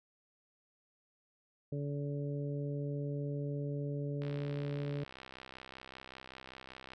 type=harmonic tone; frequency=143.4 Hz; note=D3; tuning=41 cents flat; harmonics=1 / 2 / 3 / 4; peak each=-36 / -43 / -43 / -47 dBFS; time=1.72-5.04 s; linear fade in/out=5 ms
type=click train; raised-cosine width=0.3 ms; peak=-32 dBFS; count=178; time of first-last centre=4.22-6.935 s; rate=65.2 Hz
effects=none